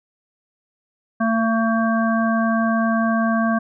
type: harmonic tone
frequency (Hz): 225.6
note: A3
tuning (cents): +44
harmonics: 1 / 3 / 5 / 7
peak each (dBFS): -18 / -23 / -25 / -26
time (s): 1.2-3.59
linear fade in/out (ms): 10
effects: none